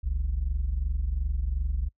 sine tone pair together, 46.57 / 69.3 Hz, F#1 / C#2, +12 / 0 cents, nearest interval perfect fifth, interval 688 cents, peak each -26 dBFS, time 0.03-1.89 s, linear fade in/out 20 ms, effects noise-tail reverb RT60 0.1 s tail -25 dB re dry + tanh soft clip ceiling -21 dBFS

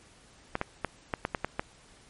clicks, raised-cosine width 0.5 ms, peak -13 dBFS, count 8, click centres 0.554 / 0.614 / 0.847 / 1.138 / 1.251 / 1.348 / 1.446 / 1.595 s, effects pink hiss -57 dBFS RMS until 2.09 s + MP3 48 kbps

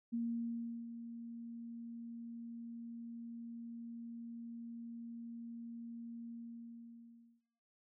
sine tone with ADSR envelope, 233.1 Hz, A#3, in tune, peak -34 dBFS, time 0.12-7.41 s, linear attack 21 ms, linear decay 720 ms, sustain -11 dB, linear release 1100 ms, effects noise-tail reverb RT60 0.8 s tail -18 dB re dry

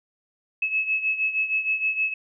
sine beating tone pair, 2586 / 2592.4 Hz, E7 / E7, -34 / -30 cents, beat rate 6.4 Hz, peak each -23 / -28 dBFS, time 0.62-2.14 s, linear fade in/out 5 ms, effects none

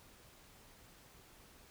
silence, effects pink hiss -61 dBFS RMS until 1.7 s

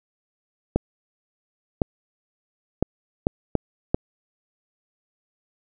clicks, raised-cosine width 2 ms, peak -5 dBFS, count 6, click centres 0.76 / 1.818 / 2.826 / 3.269 / 3.553 / 3.945 s, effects none

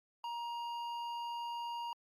sine tone with hard clipping, 943 Hz, A#5, 20 cents sharp, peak -40 dBFS, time 0.24-1.93 s, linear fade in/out 2 ms, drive 9 dB, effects Opus 48 kbps

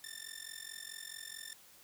10% pulse tone with amplitude modulation, 1790 Hz, A6, 29 cents sharp, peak -32 dBFS, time 0.04-1.53 s, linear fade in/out 0 ms, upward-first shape sine, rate 44.6 Hz, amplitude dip 95%, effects white hiss -60 dBFS RMS until 1.83 s

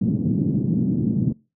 pink band-pass noise, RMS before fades -21 dBFS, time 0.01-1.33 s, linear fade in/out 10 ms, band 140 to 250 Hz, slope 24 dB/octave, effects noise-tail reverb RT60 0.3 s tail -24 dB re dry

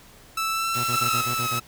sawtooth tone with pitch glide, 1318.5 to 1340 Hz, E6 to E6, 0 to +28 cents, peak -20 dBFS, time 0.37-1.21 s, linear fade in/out 5 ms, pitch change +28 cents, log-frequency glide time 0.51-0.68 s
white noise, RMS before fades -35 dBFS, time 0.74-1.59 s, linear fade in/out 5 ms
sawtooth tone bursts, 121.2 Hz, B2, 32 cents flat, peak -25 dBFS, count 7, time 0.75-1.602 s, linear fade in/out 20 ms, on 96 ms, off 30 ms
sawtooth tone with vibrato, 1300 Hz, E6, 24 cents flat, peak -21 dBFS, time 0.92-1.6 s, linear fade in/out 10 ms, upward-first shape sine, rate 3 Hz, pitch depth 25 cents each way
effects pink hiss -50 dBFS RMS until 1.67 s

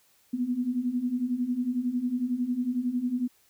sine beating tone pair, 240 / 251 Hz, B3 / B3, -49 / +28 cents, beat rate 11 Hz, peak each -31 / -27 dBFS, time 0.33-3.28 s, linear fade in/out 10 ms, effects white hiss -64 dBFS RMS until 3.49 s

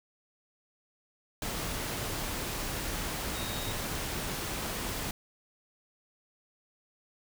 sine tone in noise, 3752 Hz, A#7, 11 cents sharp, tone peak -42 dBFS, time 3.35-3.72 s, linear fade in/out 2 ms, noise pink, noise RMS -35 dBFS, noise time 1.42-5.11 s, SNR -10 dB, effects none

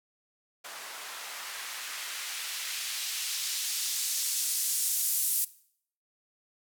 blue noise with band-pass filter sweep, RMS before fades -33 dBFS, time 0.64-5.45 s, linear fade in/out 10 ms, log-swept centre 800 to 11000 Hz, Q 0.81, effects noise-tail reverb RT60 0.6 s tail -19 dB re dry

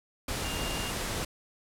sine tone in noise, 2808 Hz, F7, 9 cents sharp, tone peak -39 dBFS, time 0.44-0.91 s, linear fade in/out 5 ms, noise pink, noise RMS -33 dBFS, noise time 0.28-1.25 s, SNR -9 dB, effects low-pass 12000 Hz 12 dB/octave

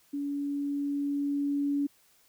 sine tone with level ramp, 284.5 Hz, C#4, 45 cents sharp, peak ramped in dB -30 to -25 dBFS, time 0.13-1.87 s, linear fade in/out 10 ms, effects white hiss -64 dBFS RMS until 2.28 s

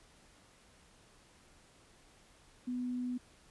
sine tone, 248.2 Hz, B3, 9 cents sharp, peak -34 dBFS, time 2.67-3.18 s, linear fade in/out 10 ms, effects pink hiss -63 dBFS RMS until 3.5 s + resampled to 24000 Hz

